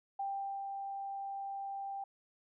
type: tone with ADSR envelope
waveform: sine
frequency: 789 Hz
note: G5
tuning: 11 cents sharp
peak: -34 dBFS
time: 0.19-2.04 s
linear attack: 7 ms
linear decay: 430 ms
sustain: -4 dB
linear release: 4 ms
effects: none